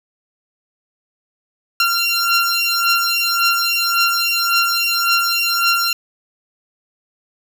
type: beating tone pair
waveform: 15% pulse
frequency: 1378 / 1379.8 Hz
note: F6 / F6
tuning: -24 / -21 cents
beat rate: 1.8 Hz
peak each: -11 dBFS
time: 1.8-5.93 s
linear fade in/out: 2 ms
effects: none